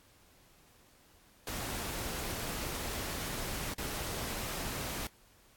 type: noise with dropouts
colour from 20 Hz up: pink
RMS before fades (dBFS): -38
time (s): 1.47-5.07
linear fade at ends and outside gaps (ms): 2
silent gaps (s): 3.738-3.781
effects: pink hiss -63 dBFS RMS until 5.56 s + AAC 64 kbps